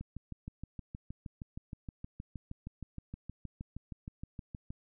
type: click train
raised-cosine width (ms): 5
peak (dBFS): -29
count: 31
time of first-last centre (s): 0.01-4.705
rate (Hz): 6.39
effects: none